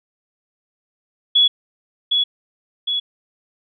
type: tone with echo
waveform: sine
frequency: 3381 Hz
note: G#7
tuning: 30 cents sharp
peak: -10 dBFS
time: 1.35-1.48 s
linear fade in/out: 10 ms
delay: 760 ms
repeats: 2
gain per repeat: -4 dB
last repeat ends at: 3 s
effects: none